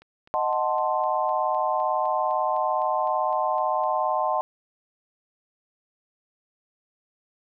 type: click train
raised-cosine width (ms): 0.3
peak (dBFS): -34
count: 16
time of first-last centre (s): 0.02-3.837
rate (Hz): 3.93
type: chord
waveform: sine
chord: D# diminished seventh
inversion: none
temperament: equal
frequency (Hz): 622.3 / 740 / 880 / 1046.5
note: D#5 / F#5 / A5 / C6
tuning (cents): 0 / 0 / 0 / 0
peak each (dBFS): -27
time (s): 0.34-4.41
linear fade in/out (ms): 0
effects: none